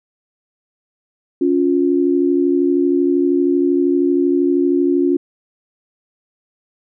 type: tone pair together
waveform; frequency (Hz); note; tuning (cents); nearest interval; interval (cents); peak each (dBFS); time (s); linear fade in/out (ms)
sine; 280.2 / 353; C#4 / F4; +19 / +19; major third; 400; -15; 1.41-5.17; 5
effects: none